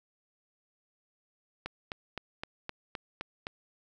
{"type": "click train", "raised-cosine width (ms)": 0.3, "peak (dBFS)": -20, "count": 8, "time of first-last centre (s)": [1.66, 3.469], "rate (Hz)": 3.87, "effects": []}